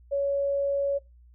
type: tone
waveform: sine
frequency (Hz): 560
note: C#5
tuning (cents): +18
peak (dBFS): -23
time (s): 0.11-0.99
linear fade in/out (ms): 20
effects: noise-tail reverb RT60 0.2 s tail -20 dB re dry + added 60 Hz sine -51 dBFS peak until 1.34 s